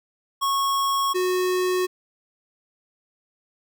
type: tone pair in turn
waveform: square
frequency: 1100 / 366.3 Hz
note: C#6 / F#4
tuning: -14 / -17 cents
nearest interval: octave + perfect fifth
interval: 1903 cents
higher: first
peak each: -21 dBFS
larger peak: neither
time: 0.41-1.14 / 1.14-1.87 s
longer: neither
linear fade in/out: 20 ms
effects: none